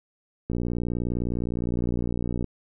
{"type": "click train", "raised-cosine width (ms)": 3, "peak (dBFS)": -15, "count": 117, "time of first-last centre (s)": [0.5, 2.443], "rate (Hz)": 59.7, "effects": []}